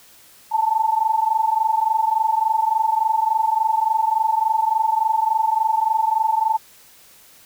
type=tone pair together; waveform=sine; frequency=871.5 / 895 Hz; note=A5 / A5; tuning=-17 / +29 cents; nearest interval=unison; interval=46 cents; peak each=-19 dBFS; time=0.51-6.58 s; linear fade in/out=20 ms; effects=white hiss -49 dBFS RMS until 7.45 s